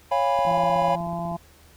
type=chord; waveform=triangle; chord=C# dominant seventh; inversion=none; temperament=equal with one note detuned; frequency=554.4 / 698.5 / 815.4 / 987.8 Hz; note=C#5 / E#5 / G#5 / B5; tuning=0 / 0 / -32 / 0 cents; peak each=-23 dBFS; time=0.11-0.96 s; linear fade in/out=10 ms
type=click train; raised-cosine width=3 ms; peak=-28 dBFS; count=16; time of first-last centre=0.39-1.316 s; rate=16.2 Hz
type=harmonic tone; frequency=170.5 Hz; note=F3; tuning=41 cents flat; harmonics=1 / 2 / 4 / 5 / 6; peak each=-30 / -39 / -30 / -35 / -37 dBFS; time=0.46-1.37 s; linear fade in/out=10 ms
effects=added 77 Hz sine -54 dBFS peak until 1.76 s + pink hiss -54 dBFS RMS until 1.76 s